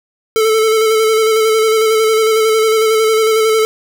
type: tone with vibrato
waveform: square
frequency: 440 Hz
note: A4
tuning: in tune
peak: -10 dBFS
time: 0.36-3.65 s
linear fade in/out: 0 ms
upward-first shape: square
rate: 11 Hz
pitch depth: 22 cents each way
effects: none